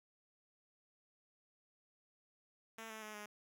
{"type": "tone with pitch steps", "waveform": "5% pulse", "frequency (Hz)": [224.3, 218.9, 213.7, 208.6], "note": ["A3", "A3", "G#3", "G#3"], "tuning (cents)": [34, -9, 50, 8], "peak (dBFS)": -36, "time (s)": [2.78, 3.26], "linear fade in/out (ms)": 5, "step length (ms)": 120, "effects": []}